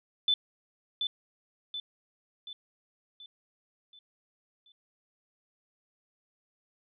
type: tone with echo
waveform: sine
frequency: 3511 Hz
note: A7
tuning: 4 cents flat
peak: -22 dBFS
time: 0.28-0.34 s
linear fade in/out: 2 ms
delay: 730 ms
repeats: 6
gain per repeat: -6 dB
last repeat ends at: 4.72 s
effects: none